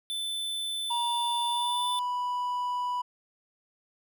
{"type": "tone", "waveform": "square", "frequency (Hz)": 3520, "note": "A7", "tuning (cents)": 0, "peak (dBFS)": -31, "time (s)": [0.1, 1.99], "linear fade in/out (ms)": 0}
{"type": "tone with pitch glide", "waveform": "triangle", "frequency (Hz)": [951, 985.7], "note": ["A#5", "B5"], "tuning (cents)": [34, -4], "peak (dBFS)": -26, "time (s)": [0.9, 3.02], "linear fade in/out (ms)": 10, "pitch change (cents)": 62, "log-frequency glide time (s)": [1.47, 1.9]}
{"effects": []}